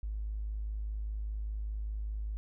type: tone with tanh clipping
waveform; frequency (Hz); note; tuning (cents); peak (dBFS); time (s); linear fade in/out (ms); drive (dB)
triangle; 52.5; G#1; +19; -33; 0.03-2.37; 0; 2
effects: none